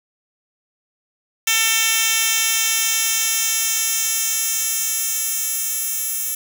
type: tone with high-pass filter sweep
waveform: 10% pulse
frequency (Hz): 448.2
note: A4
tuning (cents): +32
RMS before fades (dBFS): -20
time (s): 1.47-6.35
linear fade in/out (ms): 5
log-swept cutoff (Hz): 3300 to 10000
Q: 0.89
effects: none